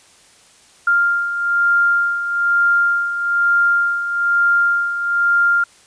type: beating tone pair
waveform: sine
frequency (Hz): 1396.9 / 1398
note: F6 / F6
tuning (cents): 0 / +1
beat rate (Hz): 1.1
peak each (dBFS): -21 / -14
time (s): 0.87-5.64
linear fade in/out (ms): 5
effects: white hiss -49 dBFS RMS until 5.86 s + resampled to 22050 Hz